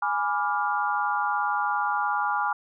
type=chord; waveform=sine; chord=G# diminished seventh; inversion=none; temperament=equal with one note detuned; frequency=830.6 / 987.8 / 1174.7 / 1405 Hz; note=G#5 / B5 / D6 / F6; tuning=0 / 0 / 0 / +10 cents; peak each=-27 / -30 / -29 / -29 dBFS; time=0.02-2.53 s; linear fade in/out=5 ms; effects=none